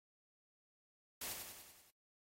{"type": "noise with echo", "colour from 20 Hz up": "white", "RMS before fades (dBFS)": -44, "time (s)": [1.21, 1.33], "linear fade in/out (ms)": 5, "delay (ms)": 96, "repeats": 6, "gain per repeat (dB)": -4, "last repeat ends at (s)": 1.906, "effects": ["noise-tail reverb RT60 0.1 s tail -22 dB re dry", "AAC 48 kbps"]}